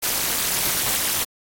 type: noise with amplitude modulation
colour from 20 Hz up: white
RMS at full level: -18 dBFS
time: 0.02-1.25 s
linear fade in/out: 20 ms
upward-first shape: sine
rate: 231 Hz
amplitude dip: 95%
effects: AAC 64 kbps